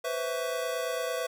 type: tone cluster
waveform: square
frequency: 498.1 / 527 / 657 / 1128 Hz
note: B4 / C5 / E5 / C#6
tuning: +15 / +12 / -6 / +30 cents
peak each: -34 / -38 / -35 / -40 dBFS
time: 0.04-1.27 s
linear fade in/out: 10 ms
effects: none